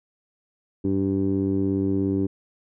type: tone with low-pass filter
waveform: 15% pulse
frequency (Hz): 97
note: G2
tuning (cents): -18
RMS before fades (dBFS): -23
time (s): 0.84-2.27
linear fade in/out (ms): 10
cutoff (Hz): 340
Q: 3.5
effects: none